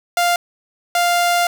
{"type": "tone pair in turn", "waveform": "sawtooth", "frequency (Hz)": [698.5, 698.5], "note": ["F5", "F5"], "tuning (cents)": [0, 0], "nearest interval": "unison", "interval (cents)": 0, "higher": "neither", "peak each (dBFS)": -10, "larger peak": "neither", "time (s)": [[0.17, 0.36], [0.95, 1.47]], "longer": "second", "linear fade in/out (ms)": 2, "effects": []}